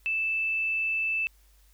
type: tone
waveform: sine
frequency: 2638 Hz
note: E7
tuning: 1 cent sharp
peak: -25 dBFS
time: 0.06-1.27 s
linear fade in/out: 0 ms
effects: added 50 Hz sine -57 dBFS peak until 1.73 s + white hiss -65 dBFS RMS until 1.73 s